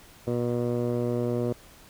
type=tone with low-pass filter; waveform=15% pulse; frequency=120.7 Hz; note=B2; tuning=39 cents flat; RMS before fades=-27 dBFS; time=0.27-1.53 s; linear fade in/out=5 ms; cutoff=610 Hz; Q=1.8; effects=pink hiss -52 dBFS RMS until 1.89 s